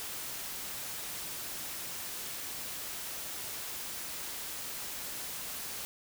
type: noise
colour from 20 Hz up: white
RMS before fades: -40 dBFS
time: 0-5.85 s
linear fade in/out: 0 ms
effects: none